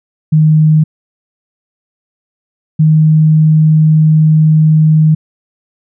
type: tone pair in turn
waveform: sine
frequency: 155.3 / 156 Hz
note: D#3 / D#3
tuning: -3 / +5 cents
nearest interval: unison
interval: 8 cents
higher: second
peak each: -4 dBFS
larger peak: neither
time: 0.32-0.84 / 2.79-5.15 s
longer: second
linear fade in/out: 10 ms
effects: none